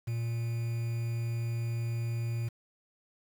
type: tone with quantisation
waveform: triangle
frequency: 116.54 Hz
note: A#2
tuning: in tune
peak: -28 dBFS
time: 0.07-2.49 s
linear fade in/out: 10 ms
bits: 8
effects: none